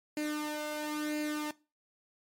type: tone with flanger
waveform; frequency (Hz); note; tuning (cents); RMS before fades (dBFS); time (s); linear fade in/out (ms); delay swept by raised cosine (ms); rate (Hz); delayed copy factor
sawtooth; 301.2; D4; +44; -35; 0.17-1.51; 2; 0.43 to 1.43; 0.99; +0.7
effects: noise-tail reverb RT60 0.3 s tail -20 dB re dry + MP3 64 kbps